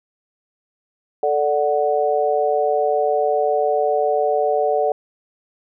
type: chord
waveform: sine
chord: D major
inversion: second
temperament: equal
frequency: 440 / 587.3 / 740 Hz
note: A4 / D5 / F#5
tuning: 0 / 0 / 0 cents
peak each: -20 dBFS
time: 1.23-4.92 s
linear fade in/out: 2 ms
effects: none